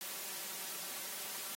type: noise with comb filter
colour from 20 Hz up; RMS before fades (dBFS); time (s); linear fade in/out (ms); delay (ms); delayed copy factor
white; -43; 0.01-1.55; 0; 5.2; +0.6
effects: high-pass 200 Hz 12 dB/octave + AAC 48 kbps